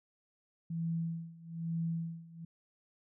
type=tone with tremolo; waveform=sine; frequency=165.7 Hz; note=E3; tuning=9 cents sharp; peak=-31 dBFS; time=0.7-2.45 s; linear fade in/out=5 ms; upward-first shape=sine; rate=1.1 Hz; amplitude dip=90%; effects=none